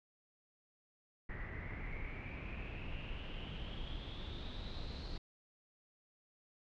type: noise with low-pass filter sweep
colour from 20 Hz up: brown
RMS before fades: -44 dBFS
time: 1.29-5.18 s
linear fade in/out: 5 ms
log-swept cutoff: 1900 to 4300 Hz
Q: 8.8
effects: none